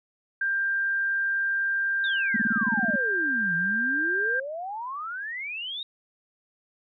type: tone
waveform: sine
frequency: 1588 Hz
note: G6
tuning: 22 cents sharp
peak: -23 dBFS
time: 0.41-4.4 s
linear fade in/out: 5 ms
type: exponential two-way sweep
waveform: sine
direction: down then up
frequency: 3788 to 163.6 to 3788 Hz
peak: -31 dBFS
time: 2.04-5.83 s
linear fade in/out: 2 ms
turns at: 3.55 s
type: tone bursts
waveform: sine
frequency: 220 Hz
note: A3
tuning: in tune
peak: -23 dBFS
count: 12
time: 2.34-2.959 s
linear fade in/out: 5 ms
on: 25 ms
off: 29 ms
effects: none